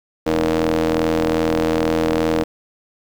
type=ring-modulated tone; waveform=sawtooth; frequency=82.5 Hz; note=E2; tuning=2 cents sharp; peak=-9 dBFS; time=0.26-2.44 s; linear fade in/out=10 ms; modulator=391 Hz; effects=low-pass 6000 Hz 12 dB/octave + 7-bit